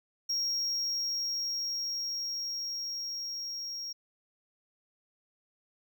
triangle tone with level ramp, 5588 Hz, F8, in tune, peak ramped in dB -27 to -35 dBFS, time 0.29-3.93 s, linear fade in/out 10 ms, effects none

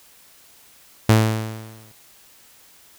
sawtooth tone with exponential decay, 110 Hz, A2, in tune, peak -6 dBFS, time 1.09-1.92 s, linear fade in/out 5 ms, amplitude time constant 180 ms, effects white hiss -51 dBFS RMS until 2.98 s

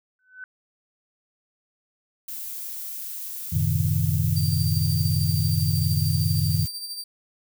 sine tone with exponential growth, 1510 Hz, F#6, 35 cents sharp, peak -32 dBFS, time 0.19-0.44 s, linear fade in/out 1 ms, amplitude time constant 54 ms
violet noise, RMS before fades -34 dBFS, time 2.28-6.68 s, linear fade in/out 5 ms
sine chord, F# diminished seventh, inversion none, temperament equal, 92.5 / 110 / 130.81 / 155.56 Hz, F#2 / A2 / C3 / Eb3, 0 / 0 / 0 / 0 cents, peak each -24 / -28 / -27 / -24 dBFS, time 3.52-6.66 s, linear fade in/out 10 ms
sawtooth tone with tremolo, 4674 Hz, D8, 9 cents flat, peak -27 dBFS, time 4.36-7.04 s, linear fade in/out 5 ms, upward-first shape sine, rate 13 Hz, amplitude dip 50%
effects none

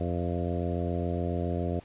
harmonic tone with a mistuned harmonic, 87.2 Hz, F2, 2 cents flat, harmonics 1 / 2 / 3 / 4 / 5 / 6 / 7 / 8, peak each -31 / -34 / -36 / -37 / -38 / -39 / -39 / -40 dBFS, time 0-1.8 s, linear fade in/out 5 ms, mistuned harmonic 8, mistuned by -16 cents, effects pink hiss -55 dBFS RMS until 1.84 s + resampled to 8000 Hz

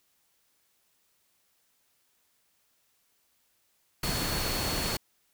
sine tone in noise, 4384 Hz, C#8, 20 cents flat, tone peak -36 dBFS, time 4.03-4.97 s, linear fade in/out 5 ms, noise pink, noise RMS -31 dBFS, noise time 4.03-4.97 s, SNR -8 dB, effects white hiss -71 dBFS RMS until 5.33 s

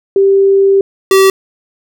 sine / square tone pair in turn, 392 / 385.3 Hz, G4 / G4, 0 / -30 cents, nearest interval unison, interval 30 cents, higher first, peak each -5 dBFS, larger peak neither, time 0.16-0.81 / 1.11-1.3 s, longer first, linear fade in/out 2 ms, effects none

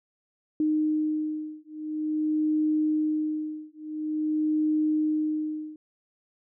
sine beating tone pair, 307.5 / 307.98 Hz, D#4 / D#4, -20 / -18 cents, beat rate 0.48 Hz, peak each -27 / -27 dBFS, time 0.6-5.76 s, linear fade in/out 2 ms, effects none

